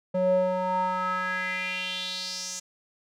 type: tone with band-pass filter sweep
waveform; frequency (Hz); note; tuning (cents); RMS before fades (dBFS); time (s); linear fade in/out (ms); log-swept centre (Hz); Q
square; 184; F#3; -9; -28; 0.14-2.6; 10; 450 to 6700; 4.4
effects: none